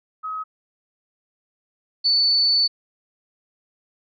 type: tone pair in turn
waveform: sine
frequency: 1272 / 4486 Hz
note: D#6 / C#8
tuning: +38 / +20 cents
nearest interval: octave + minor seventh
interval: 2182 cents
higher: second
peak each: -26 / -15 dBFS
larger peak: second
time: 0.23-0.44 / 2.04-2.68 s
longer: second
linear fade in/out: 20 ms
effects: none